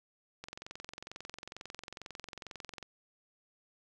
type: click train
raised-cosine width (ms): 0.2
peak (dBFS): -26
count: 54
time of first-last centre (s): 0.44-2.827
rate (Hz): 22.2
effects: none